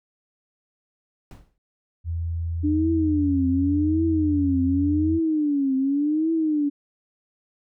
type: noise with exponential decay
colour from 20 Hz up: brown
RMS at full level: -36 dBFS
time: 1.31-1.58 s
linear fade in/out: 1 ms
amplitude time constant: 57 ms
type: tone with pitch glide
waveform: sine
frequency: 83.6 to 85.7 Hz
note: E2 to F2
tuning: +25 to -32 cents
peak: -24 dBFS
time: 2.04-5.2 s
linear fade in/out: 50 ms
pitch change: +43 cents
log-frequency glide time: 2.51-3.53 s
type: tone with vibrato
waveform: sine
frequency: 293.7 Hz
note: D4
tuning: in tune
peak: -19 dBFS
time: 2.63-6.7 s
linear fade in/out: 20 ms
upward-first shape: triangle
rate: 0.88 Hz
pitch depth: 200 cents each way
effects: none